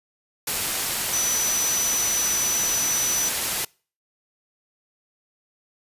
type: tone in noise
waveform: sine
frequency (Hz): 5970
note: F#8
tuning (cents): +15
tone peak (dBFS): -22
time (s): 1.13-3.29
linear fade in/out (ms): 5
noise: white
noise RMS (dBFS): -25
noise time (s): 0.47-3.65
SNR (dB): 0
effects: noise-tail reverb RT60 0.4 s tail -26 dB re dry + resampled to 32000 Hz